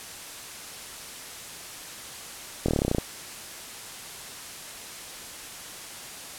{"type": "slowing click train", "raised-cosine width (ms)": 2, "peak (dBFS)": -10, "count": 12, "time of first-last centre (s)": [2.66, 2.984], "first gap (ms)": 24, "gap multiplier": 1.04, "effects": ["white hiss -40 dBFS RMS until 6.38 s", "low-pass 11000 Hz 12 dB/octave"]}